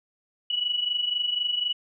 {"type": "tone pair together", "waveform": "sine", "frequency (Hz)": [2936, 2960], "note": ["F#7", "F#7"], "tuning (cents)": [-14, 0], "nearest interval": "unison", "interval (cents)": 14, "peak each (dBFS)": [-25, -30], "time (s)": [0.5, 1.73], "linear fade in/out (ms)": 5, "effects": []}